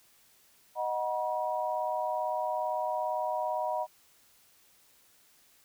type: chord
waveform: sine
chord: B major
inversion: first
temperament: equal with one note detuned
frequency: 622.3 / 740 / 962.4 Hz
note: D#5 / F#5 / B5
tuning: 0 / 0 / -45 cents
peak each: -33 / -34 / -33 dBFS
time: 0.75-3.87 s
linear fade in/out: 50 ms
effects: white hiss -63 dBFS RMS until 5.64 s